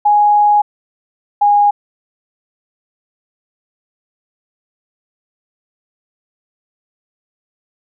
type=tone pair in turn; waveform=sine; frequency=830.6 / 821.5 Hz; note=G#5 / G#5; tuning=0 / -19 cents; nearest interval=unison; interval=19 cents; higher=first; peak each=-7 dBFS; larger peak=neither; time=0.05-0.62 / 1.41-1.71 s; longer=first; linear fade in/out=10 ms; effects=none